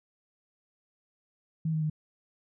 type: tone with pitch steps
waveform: sine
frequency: 160 / 156.98 / 154.02 Hz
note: D#3 / D#3 / D#3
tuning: +49 / +16 / -17 cents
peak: -26 dBFS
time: 1.65-1.899 s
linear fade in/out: 5 ms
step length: 83 ms
effects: none